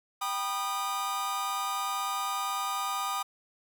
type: chord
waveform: 45% pulse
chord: G augmented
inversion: none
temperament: just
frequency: 784 / 980 / 1225 Hz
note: G5 / B5 / D#6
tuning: 0 / -14 / -27 cents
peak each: -36 / -37 / -32 dBFS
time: 0.21-3.23 s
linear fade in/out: 10 ms
effects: none